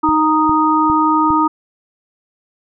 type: harmonic tone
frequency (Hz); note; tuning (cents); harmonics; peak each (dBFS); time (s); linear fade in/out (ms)
310.6; D#4; -3; 1 / 3 / 4; -15 / -15 / -15; 0.03-1.48; 10
type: click train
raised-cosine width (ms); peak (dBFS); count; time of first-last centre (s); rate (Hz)
5; -15; 4; 0.09-1.305; 2.47
effects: none